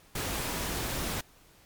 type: tone in noise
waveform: sine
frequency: 971 Hz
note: B5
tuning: 30 cents flat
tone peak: -44 dBFS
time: 0.46-0.68 s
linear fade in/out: 5 ms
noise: pink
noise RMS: -33 dBFS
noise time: 0.15-1.21 s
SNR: -14 dB
effects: pink hiss -59 dBFS RMS until 1.65 s + MP3 96 kbps